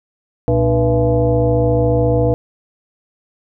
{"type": "tone with frequency modulation", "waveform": "sine", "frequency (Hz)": 303.1, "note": "D#4", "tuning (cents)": -45, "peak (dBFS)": -11, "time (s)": [0.48, 2.34], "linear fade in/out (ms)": 0, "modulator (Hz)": 184, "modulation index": 1.8, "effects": []}